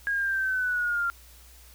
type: linear sweep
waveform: sine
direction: down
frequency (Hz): 1642 to 1381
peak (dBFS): -24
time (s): 0.07-1.1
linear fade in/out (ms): 0
effects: added 60 Hz sine -51 dBFS peak until 1.74 s + white hiss -54 dBFS RMS until 1.74 s